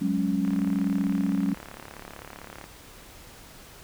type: chord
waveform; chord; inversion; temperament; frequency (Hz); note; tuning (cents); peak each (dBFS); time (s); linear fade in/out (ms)
sine; F# suspended second; none; equal with one note detuned; 185 / 206 / 277.2; F#3 / G#3 / C#4; 0 / -14 / 0; -27; 0.01-1.54; 10
type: click train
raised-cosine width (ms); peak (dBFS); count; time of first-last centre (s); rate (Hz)
0.5; -25; 79; 0.45-2.641; 35.6
effects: pink hiss -48 dBFS RMS until 3.83 s